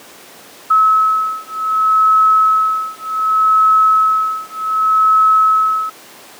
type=beating tone pair; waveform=sine; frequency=1291 / 1291.66 Hz; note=E6 / E6; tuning=-37 / -36 cents; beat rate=0.66 Hz; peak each=-13 dBFS; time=0.7-5.9 s; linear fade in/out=10 ms; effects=pink hiss -38 dBFS RMS until 6.39 s + high-pass 300 Hz 12 dB/octave